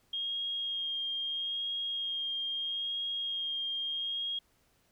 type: tone with vibrato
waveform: sine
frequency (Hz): 3241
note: G#7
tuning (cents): -43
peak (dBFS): -32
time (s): 0.13-4.39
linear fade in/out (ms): 5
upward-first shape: sine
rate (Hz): 0.77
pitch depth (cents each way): 15
effects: pink hiss -70 dBFS RMS until 4.91 s